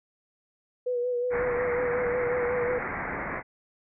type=tone with vibrato; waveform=sine; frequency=490.4 Hz; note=B4; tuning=12 cents flat; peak=-25 dBFS; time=0.86-2.79 s; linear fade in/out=10 ms; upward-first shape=sine; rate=5.5 Hz; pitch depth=32 cents each way
type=low-pass noise; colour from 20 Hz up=white; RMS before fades=-33 dBFS; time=1.3-3.43 s; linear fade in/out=50 ms; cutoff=2200 Hz; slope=96 dB/octave
effects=none